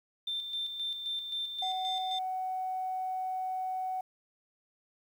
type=tone with tremolo; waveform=sine; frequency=3573 Hz; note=A7; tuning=26 cents sharp; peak=-31 dBFS; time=0.27-2.19 s; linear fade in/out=5 ms; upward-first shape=square; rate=3.8 Hz; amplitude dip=50%
type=tone; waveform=sine; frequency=748 Hz; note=F#5; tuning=19 cents sharp; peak=-31 dBFS; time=1.62-4.01 s; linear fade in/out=5 ms
effects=tanh soft clip ceiling -25 dBFS + 10-bit